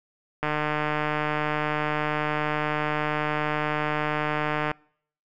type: click train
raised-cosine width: 0.5 ms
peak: -11 dBFS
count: 648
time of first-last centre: 0.43-4.715 s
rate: 151 Hz
effects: noise-tail reverb RT60 0.6 s tail -26 dB re dry